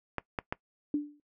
clicks, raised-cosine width 0.5 ms, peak -16 dBFS, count 3, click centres 0.183 / 0.388 / 0.525 s
sine tone with exponential decay, 293.7 Hz, D4, in tune, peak -23 dBFS, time 0.94-1.2 s, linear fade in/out 2 ms, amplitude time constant 55 ms
effects noise-tail reverb RT60 0.1 s tail -21 dB re dry

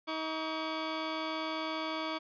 15% pulse tone pair together, 317.1 / 1133.6 Hz, D#4 / C#6, +33 / +38 cents, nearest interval octave + minor seventh, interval 2205 cents, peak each -29 / -32 dBFS, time 0.07-2.19 s, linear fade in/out 20 ms, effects resampled to 11025 Hz

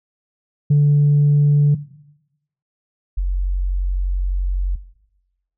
sine tone pair in turn, 145.6 / 45.86 Hz, D3 / F#1, -15 / -15 cents, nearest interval octave + minor sixth, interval 2000 cents, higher first, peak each -8 / -16 dBFS, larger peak first, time 0.7-1.75 / 3.17-4.76 s, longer second, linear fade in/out 10 ms, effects noise-tail reverb RT60 0.9 s tail -17 dB re dry + tanh soft clip ceiling -8 dBFS

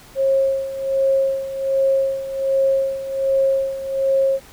sine tone with tremolo, 540 Hz, C#5, 45 cents flat, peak -13 dBFS, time 0.15-4.4 s, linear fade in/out 50 ms, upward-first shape sine, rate 1.3 Hz, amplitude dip 75%, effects pink hiss -45 dBFS RMS until 4.52 s

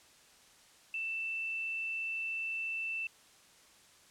sine tone, 2663 Hz, E7, 17 cents sharp, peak -34 dBFS, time 0.94-3.07 s, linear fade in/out 2 ms, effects white hiss -61 dBFS RMS until 4.1 s + low-pass 9000 Hz 12 dB/octave

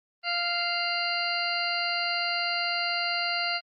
harmonic tone with a mistuned harmonic, 696 Hz, F5, 6 cents flat, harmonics 1 / 2 / 3 / 4 / 6 / 7, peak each -33 / -33 / -33 / -33 / -33 / -33 dBFS, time 0.23-3.61 s, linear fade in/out 50 ms, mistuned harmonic 7, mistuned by -71 cents, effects Opus 32 kbps

